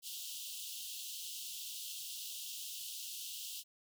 pink high-pass noise, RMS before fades -45 dBFS, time 0.02-3.64 s, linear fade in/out 50 ms, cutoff 2800 Hz, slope 96 dB/octave, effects none

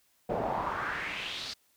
brown noise with band-pass filter sweep, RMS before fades -34 dBFS, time 0.29-1.54 s, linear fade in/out 10 ms, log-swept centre 550 to 4800 Hz, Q 3.5, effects white hiss -69 dBFS RMS until 1.76 s

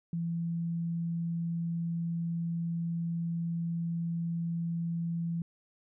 sine tone, 168.2 Hz, E3, 35 cents sharp, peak -30 dBFS, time 0.13-5.42 s, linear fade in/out 2 ms, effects none

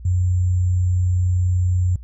sine tone with sample-and-hold, 90.4 Hz, F#2, 40 cents flat, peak -15 dBFS, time 0.05-1.96 s, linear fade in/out 5 ms, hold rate 7350 Hz, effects added 60 Hz sine -34 dBFS peak until 2.03 s + resampled to 24000 Hz

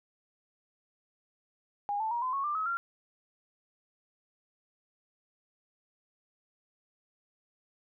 sine tone with pitch steps, 816 / 879.6 / 948.2 / 1022.2 / 1101.9 / 1187.8 / 1280.4 / 1380.3 Hz, G#5 / A5 / A#5 / C6 / C#6 / D6 / D#6 / F6, -31 / -1 / +29 / -41 / -11 / +19 / +49 / -21 cents, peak -29 dBFS, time 1.89-2.77 s, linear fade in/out 0 ms, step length 110 ms, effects none

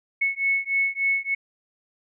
sine beating tone pair, 2200 / 2203.4 Hz, C#7 / C#7, -14 / -11 cents, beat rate 3.4 Hz, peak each -24 dBFS, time 0.21-1.35 s, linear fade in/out 10 ms, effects none

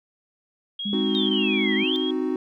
sine tone with vibrato, 3254 Hz, G#7, 36 cents flat, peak -28 dBFS, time 0.79-2.11 s, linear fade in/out 5 ms, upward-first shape sine, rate 1.6 Hz, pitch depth 48 cents each way
sine tone with pitch glide, 204.9 to 208.1 Hz, G#3 to G#3, -23 to +4 cents, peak -25 dBFS, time 0.85-1.84 s, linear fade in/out 10 ms, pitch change +27 cents, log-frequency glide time 1.38-1.44 s
triangle chord, C diminished, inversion none, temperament equal, 261.6 / 311.1 / 370 Hz, C4 / Eb4 / Gb4, 0 / 0 / 0 cents, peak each -25 dBFS, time 0.93-2.36 s, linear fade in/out 2 ms
sine exponential two-way sweep, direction down then up, 3771 to 1900 to 3619 Hz, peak -25 dBFS, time 1.15-1.96 s, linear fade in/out 0 ms, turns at 1.75 s
effects none

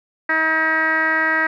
10% pulse tone with low-pass filter, 318.4 Hz, D#4, 40 cents sharp, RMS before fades -18 dBFS, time 0.29-1.47 s, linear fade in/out 5 ms, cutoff 1800 Hz, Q 8.8, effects none

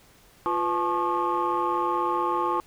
sine tone cluster, 349 / 500 / 864 / 1087 / 1203 Hz, F4 / B4 / A5 / C#6 / D6, -1 / +21 / -32 / -34 / +41 cents, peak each -28 / -33 / -27 / -26 / -30 dBFS, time 0.46-2.6 s, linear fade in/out 0 ms, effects tanh soft clip ceiling -16 dBFS + pink hiss -56 dBFS RMS until 2.66 s

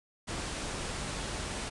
pink low-pass noise, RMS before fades -37 dBFS, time 0.27-1.7 s, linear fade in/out 20 ms, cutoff 10000 Hz, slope 96 dB/octave, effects none

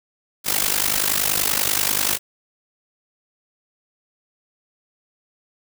white noise with amplitude modulation, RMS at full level -17 dBFS, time 0.44-2.19 s, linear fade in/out 50 ms, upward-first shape sine, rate 50.4 Hz, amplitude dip 85%, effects none

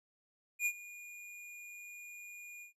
square tone with ADSR envelope, 2433 Hz, D#7, 39 cents flat, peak -29 dBFS, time 0.59-2.73 s, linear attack 70 ms, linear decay 62 ms, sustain -19 dB, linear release 110 ms, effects noise-tail reverb RT60 0.1 s tail -19 dB re dry + resampled to 32000 Hz

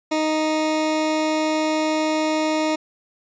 20% pulse tone, 311.1 Hz, D#4, in tune, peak -14 dBFS, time 0.11-2.76 s, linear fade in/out 10 ms, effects resampled to 16000 Hz

